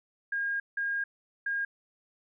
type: tone bursts at uneven times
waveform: sine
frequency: 1622 Hz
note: G#6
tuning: 41 cents flat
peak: -28 dBFS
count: 3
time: 0.32-0.6 / 0.77-1.04 / 1.46-1.65 s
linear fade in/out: 5 ms
effects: none